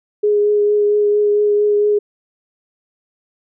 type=tone with vibrato; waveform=sine; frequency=415.3 Hz; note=G#4; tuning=in tune; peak=-11 dBFS; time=0.23-1.99 s; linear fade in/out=10 ms; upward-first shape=triangle; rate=4.4 Hz; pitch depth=15 cents each way; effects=none